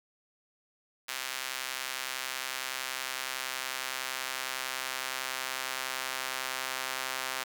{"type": "tone with high-pass filter sweep", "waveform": "sawtooth", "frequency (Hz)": 130.81, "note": "C3", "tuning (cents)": 0, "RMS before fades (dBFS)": -36, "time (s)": [1.08, 7.44], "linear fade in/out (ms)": 10, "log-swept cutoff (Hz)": [1800, 1200], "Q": 0.74, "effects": []}